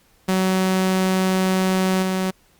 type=tone with level steps; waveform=sawtooth; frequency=187.5 Hz; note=F#3; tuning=23 cents sharp; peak=-13 / -16 dBFS; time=0.28-2.31 s; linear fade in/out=10 ms; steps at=2.02 s; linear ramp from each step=10 ms; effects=pink hiss -58 dBFS RMS until 2.59 s + Opus 48 kbps